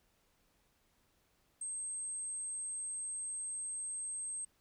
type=tone; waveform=sine; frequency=8372 Hz; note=C9; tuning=in tune; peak=-38 dBFS; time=1.61-4.45 s; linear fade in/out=5 ms; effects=pink hiss -74 dBFS RMS until 4.6 s